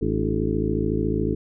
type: harmonic tone with a mistuned harmonic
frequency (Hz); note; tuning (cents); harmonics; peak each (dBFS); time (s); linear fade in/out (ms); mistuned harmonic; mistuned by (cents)
53.9; A1; -35; 1 / 2 / 3 / 4 / 5 / 6 / 7 / 8; -29 / -29 / -29 / -29 / -29 / -29 / -29 / -29; 0.01-1.35; 10; 5; +110
effects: none